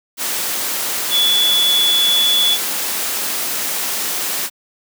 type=tone in noise; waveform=sine; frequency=3429 Hz; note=A7; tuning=45 cents flat; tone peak=-12 dBFS; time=1.1-2.58 s; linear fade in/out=50 ms; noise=white; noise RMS=-21 dBFS; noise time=0.17-4.5 s; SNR=+6 dB; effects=high-pass 200 Hz 12 dB/octave